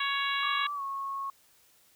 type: harmonic tone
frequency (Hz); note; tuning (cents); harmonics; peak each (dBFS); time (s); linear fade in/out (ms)
557; C#5; +8; 2 / 3 / 4 / 5 / 6 / 7; -32 / -34 / -35 / -36 / -37 / -37; 0-0.67; 5
type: tone with pitch glide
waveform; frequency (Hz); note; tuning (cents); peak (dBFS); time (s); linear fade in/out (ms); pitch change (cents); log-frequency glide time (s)
sine; 1162 to 1096.8; D6 to C#6; -19 to -19; -32; 0.43-1.3; 2; -100; 0.74-0.82
effects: white hiss -63 dBFS RMS until 1.95 s